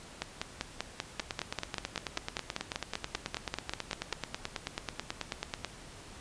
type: two click trains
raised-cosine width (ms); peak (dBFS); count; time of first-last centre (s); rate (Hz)
0.2; -15 / -16; 21 / 42; 0.22-4.126 / 1.2-5.647; 5.12 / 9.22
effects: pink hiss -50 dBFS RMS until 6.2 s + resampled to 22050 Hz